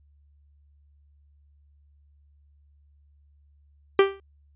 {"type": "tone with exponential decay", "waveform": "45% pulse", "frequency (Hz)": 392, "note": "G4", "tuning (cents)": 0, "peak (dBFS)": -11, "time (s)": [3.99, 4.2], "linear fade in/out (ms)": 2, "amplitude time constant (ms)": 45, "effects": ["added 72 Hz sine -56 dBFS peak until 4.55 s", "resampled to 8000 Hz"]}